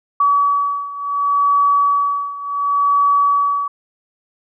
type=beating tone pair; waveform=sine; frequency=1139 / 1139.69 Hz; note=C#6 / C#6; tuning=+47 / +48 cents; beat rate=0.69 Hz; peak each=-15 / -18 dBFS; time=0.2-3.68 s; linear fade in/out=5 ms; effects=none